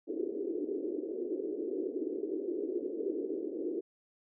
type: band-pass noise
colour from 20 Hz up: pink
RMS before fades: -36 dBFS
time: 0.07-3.81 s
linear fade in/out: 10 ms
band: 310 to 430 Hz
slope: 48 dB/octave
effects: none